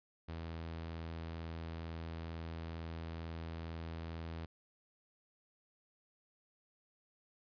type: tone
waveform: sawtooth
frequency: 82.2 Hz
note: E2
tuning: 4 cents flat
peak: -38 dBFS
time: 0.28-4.46 s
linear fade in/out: 10 ms
effects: resampled to 11025 Hz